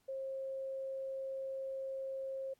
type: tone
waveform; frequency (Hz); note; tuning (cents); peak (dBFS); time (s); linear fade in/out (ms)
sine; 535; C5; +38; -38; 0.08-2.54; 10
effects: pink hiss -75 dBFS RMS until 2.59 s + AAC 64 kbps